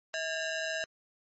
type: ring-modulated tone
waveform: sawtooth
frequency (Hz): 1135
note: C#6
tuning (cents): +41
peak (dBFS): -25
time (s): 0.14-0.84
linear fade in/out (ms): 0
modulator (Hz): 491
effects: MP3 32 kbps